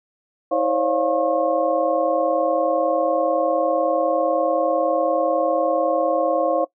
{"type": "tone cluster", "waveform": "sine", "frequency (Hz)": [320.6, 531, 571, 701, 1083], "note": ["E4", "C5", "D5", "F5", "C#6"], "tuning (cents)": [-48, 25, -49, 6, -41], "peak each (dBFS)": [-26, -21, -22, -23, -28], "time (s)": [0.51, 6.65], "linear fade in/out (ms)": 10, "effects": ["noise-tail reverb RT60 0.1 s tail -19 dB re dry"]}